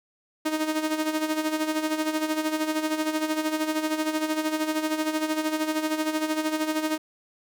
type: tone with tremolo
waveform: sawtooth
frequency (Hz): 311.1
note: D#4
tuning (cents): 0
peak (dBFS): -18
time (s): 0.45-6.98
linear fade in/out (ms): 10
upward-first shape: sine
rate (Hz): 13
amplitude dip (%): 65
effects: none